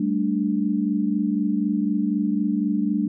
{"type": "chord", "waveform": "sine", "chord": "G suspended second", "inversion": "none", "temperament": "equal", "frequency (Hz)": [196, 220, 293.7], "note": ["G3", "A3", "D4"], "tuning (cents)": [0, 0, 0], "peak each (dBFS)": -24, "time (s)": [0, 3.08], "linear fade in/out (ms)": 5, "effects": []}